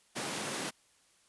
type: high-pass noise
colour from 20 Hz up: pink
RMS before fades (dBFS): -37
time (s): 0.15-0.71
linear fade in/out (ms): 20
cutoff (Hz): 160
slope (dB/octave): 24
effects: white hiss -67 dBFS RMS until 1.28 s + resampled to 24000 Hz